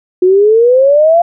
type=exponential sweep; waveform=sine; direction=up; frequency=358.4 to 698.5 Hz; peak=-4 dBFS; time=0.22-1.22 s; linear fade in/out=5 ms; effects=none